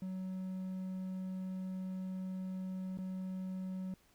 triangle tone with dropouts, 186.9 Hz, F#3, 18 cents sharp, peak -36 dBFS, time 0.02-3.94 s, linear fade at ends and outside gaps 2 ms, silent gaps 2.975-2.986 s, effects pink hiss -69 dBFS RMS until 4.14 s

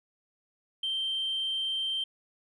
sine tone, 3136 Hz, G7, in tune, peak -27 dBFS, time 0.83-2.04 s, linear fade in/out 5 ms, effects tanh soft clip ceiling -25 dBFS

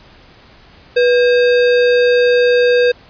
sine tone with sample-and-hold, 489.4 Hz, B4, 16 cents flat, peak -8 dBFS, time 0.96-2.92 s, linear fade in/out 10 ms, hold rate 2100 Hz, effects pink hiss -44 dBFS RMS until 3.09 s + resampled to 11025 Hz

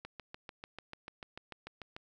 click train, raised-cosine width 0.3 ms, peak -28 dBFS, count 14, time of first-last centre 0.05-1.965 s, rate 6.79 Hz, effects none

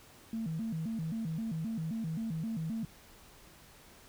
sine tone with vibrato, 190 Hz, F#3, 46 cents sharp, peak -32 dBFS, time 0.33-2.85 s, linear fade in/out 2 ms, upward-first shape square, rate 3.8 Hz, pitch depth 290 cents each way, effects tanh soft clip ceiling -29 dBFS + pink hiss -57 dBFS RMS until 4.08 s

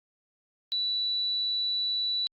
sine tone, 3951 Hz, B7, in tune, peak -26 dBFS, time 0.72-2.27 s, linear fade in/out 0 ms, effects Opus 48 kbps

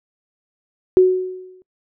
sine tone with exponential decay, 370 Hz, F#4, in tune, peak -5 dBFS, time 0.97-1.62 s, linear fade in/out 0 ms, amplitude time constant 140 ms, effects noise-tail reverb RT60 0.1 s tail -24 dB re dry

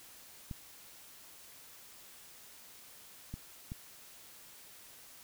clicks, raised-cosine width 5 ms, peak -28 dBFS, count 3, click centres 0.512 / 3.34 / 3.719 s, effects white hiss -55 dBFS RMS until 5.23 s

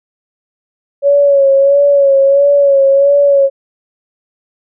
sine tone with vibrato, 558 Hz, C#5, 11 cents sharp, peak -5 dBFS, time 1.02-3.5 s, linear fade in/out 50 ms, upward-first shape sine, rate 1.5 Hz, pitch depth 40 cents each way, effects none

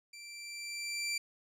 20% pulse tone with level ramp, 2348 Hz, D7, 1 cent flat, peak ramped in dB -43 to -27 dBFS, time 0.13-1.18 s, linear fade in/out 5 ms, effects resampled to 32000 Hz

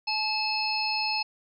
harmonic tone with a mistuned harmonic, 860 Hz, A5, 40 cents flat, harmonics 1 / 3 / 5 / 6, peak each -31 / -31 / -31 / -31 dBFS, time 0.07-1.23 s, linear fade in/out 10 ms, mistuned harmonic 3, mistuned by +15 cents, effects none

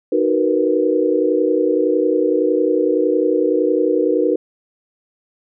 sine chord, B major seventh, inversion first, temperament just, 308.7 / 370.4 / 463 / 493.9 Hz, D#4 / F#4 / A#4 / B4, -14 / +2 / -12 / 0 cents, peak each -19 dBFS, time 0.12-4.36 s, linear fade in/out 5 ms, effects none

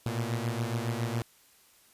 sawtooth beating tone pair, 113.6 / 120.8 Hz, A#2 / B2, -44 / -38 cents, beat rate 7.2 Hz, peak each -28 / -29 dBFS, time 0.06-1.22 s, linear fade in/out 0 ms, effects white hiss -61 dBFS RMS until 1.93 s + resampled to 32000 Hz

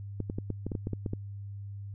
clicks, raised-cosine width 3 ms, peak -20 dBFS, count 11, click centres 0.203 / 0.299 / 0.385 / 0.503 / 0.666 / 0.718 / 0.752 / 0.871 / 0.933 / 1.062 / 1.134 s, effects added 100 Hz sine -38 dBFS peak until 1.94 s

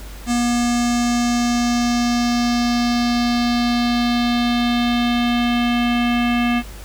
square tone with low-pass filter sweep, 240 Hz, B3, 49 cents flat, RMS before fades -18 dBFS, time 0.26-6.63 s, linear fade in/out 50 ms, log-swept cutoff 7800 to 2700 Hz, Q 2.7, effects added 50 Hz sine -33 dBFS peak until 6.84 s + pink hiss -40 dBFS RMS until 6.84 s

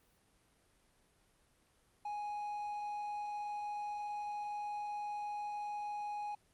triangle tone, 830.6 Hz, G#5, in tune, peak -36 dBFS, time 2.05-6.35 s, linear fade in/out 5 ms, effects pink hiss -71 dBFS RMS until 6.53 s + Opus 32 kbps

